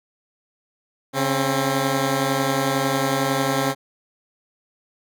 10% pulse tone pair together, 138.5 / 266 Hz, C#3 / C4, -1 / +29 cents, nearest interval major seventh, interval 1130 cents, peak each -14 / -14 dBFS, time 1.13-3.75 s, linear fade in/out 50 ms, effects none

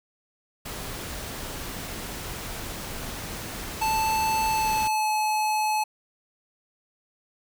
pink noise, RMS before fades -35 dBFS, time 0.65-4.88 s, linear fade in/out 10 ms
square tone with pitch glide, 880 to 857.4 Hz, A5 to A5, 0 to -45 cents, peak -23 dBFS, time 3.81-5.84 s, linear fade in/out 10 ms, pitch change -45 cents, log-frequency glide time 4.47-5.1 s
effects none

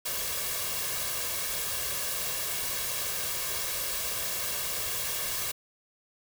white noise with comb filter, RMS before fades -32 dBFS, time 0.05-5.52 s, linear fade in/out 10 ms, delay 1.8 ms, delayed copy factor +0.6, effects none

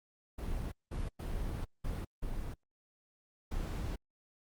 brown noise bursts at uneven times, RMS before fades -37 dBFS, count 6, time 0.38-0.72 / 0.91-1.09 / 1.19-1.65 / 1.84-2.05 / 2.22-2.54 / 3.51-3.96 s, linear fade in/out 10 ms, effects Opus 32 kbps

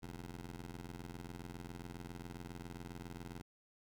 15% pulse ring-modulated tone, 87.31 Hz, F2, in tune, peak -37 dBFS, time 0.02-3.42 s, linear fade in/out 10 ms, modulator 33.7 Hz, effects none

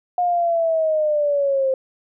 sine linear sweep, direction down, 718 to 523.3 Hz, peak -16 dBFS, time 0.18-1.74 s, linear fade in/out 2 ms, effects none

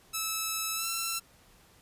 5% pulse tone with pitch glide, 1307 to 1344.5 Hz, E6 to E6, -15 to +34 cents, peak -19 dBFS, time 0.13-1.2 s, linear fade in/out 20 ms, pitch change +49 cents, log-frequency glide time 0.75-0.87 s, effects pink hiss -60 dBFS RMS until 1.81 s + resampled to 32000 Hz

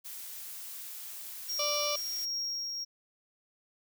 blue noise, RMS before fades -43 dBFS, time 0.04-2.26 s, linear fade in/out 20 ms
triangle tone with tremolo, 5588 Hz, F8, in tune, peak -30 dBFS, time 1.48-2.85 s, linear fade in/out 20 ms, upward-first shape triangle, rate 1.4 Hz, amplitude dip 35%
harmonic tone, 587.3 Hz, D5, in tune, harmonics 1 / 2 / 4 / 5 / 6 / 7 / 8 / 9 / 10, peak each -34 / -37 / -40 / -41 / -42 / -42 / -43 / -44 / -44 dBFS, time 1.59-1.96 s, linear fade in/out 5 ms
effects none

